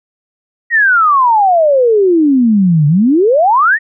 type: exponential two-way sweep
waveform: sine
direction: down then up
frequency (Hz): 1922 to 142.4 to 1922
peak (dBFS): -6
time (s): 0.7-3.79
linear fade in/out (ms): 50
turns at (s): 2.87
effects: none